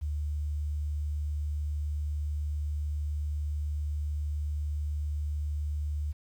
sine tone, 74.4 Hz, D2, 23 cents sharp, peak -29 dBFS, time 0.01-6.13 s, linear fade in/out 20 ms, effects 10-bit

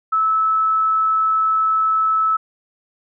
sine tone, 1304 Hz, E6, 19 cents flat, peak -14 dBFS, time 0.12-2.37 s, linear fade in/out 10 ms, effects none

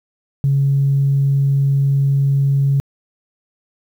sine tone, 138.6 Hz, C#3, in tune, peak -11 dBFS, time 0.44-2.8 s, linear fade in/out 0 ms, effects tanh soft clip ceiling -7 dBFS + 8-bit

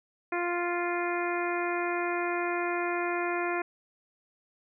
harmonic tone, 349.2 Hz, F4, in tune, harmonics 1 / 2 / 3 / 4 / 5 / 6 / 7, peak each -31 / -34 / -36 / -37 / -38 / -39 / -39 dBFS, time 0.32-3.62 s, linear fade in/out 5 ms, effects none

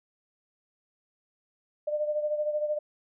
sine beating tone pair, 599 / 612 Hz, D5 / D#5, +34 / -29 cents, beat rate 13 Hz, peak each -27 / -34 dBFS, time 1.87-2.79 s, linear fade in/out 10 ms, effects none

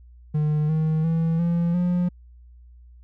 triangle tone with pitch steps, 151.3 / 157.45 / 163.85 / 170.52 / 177.45 Hz, D#3 / D#3 / E3 / F3 / F3, -48 / +21 / -10 / -41 / +28 cents, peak -17 dBFS, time 0.34-2.09 s, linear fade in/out 10 ms, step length 350 ms, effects added 60 Hz sine -45 dBFS peak until 3.03 s

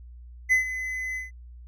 triangle tone with ADSR envelope, 2026 Hz, B6, 44 cents sharp, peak -14 dBFS, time 0.49-1.31 s, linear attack 30 ms, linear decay 120 ms, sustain -13 dB, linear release 150 ms, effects added 60 Hz sine -42 dBFS peak until 1.67 s

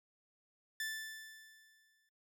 sawtooth tone with exponential decay, 1760 Hz, A6, in tune, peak -33 dBFS, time 0.8-2.09 s, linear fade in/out 2 ms, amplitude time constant 280 ms, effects noise-tail reverb RT60 0.1 s tail -17 dB re dry

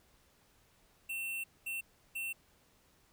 square tone bursts at uneven times, 2700 Hz, E7, 41 cents sharp, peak -37 dBFS, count 3, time 1.09-1.44 / 1.66-1.81 / 2.15-2.33 s, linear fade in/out 10 ms, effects pink hiss -68 dBFS RMS until 3.12 s

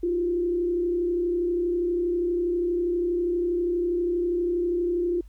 sine tone with frequency modulation, 349.2 Hz, F4, in tune, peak -22 dBFS, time 0.03-5.21 s, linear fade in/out 5 ms, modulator 32.4 Hz, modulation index 0.47, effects added 50 Hz sine -43 dBFS peak until 5.28 s + pink hiss -67 dBFS RMS until 5.28 s

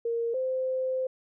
sine tone pair in turn, 464.9 / 518.3 Hz, A#4 / C5, -5 / -16 cents, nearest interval major second, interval 189 cents, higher second, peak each -26 dBFS, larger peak neither, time 0.05-0.34 / 0.34-1.07 s, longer second, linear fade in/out 5 ms, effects none

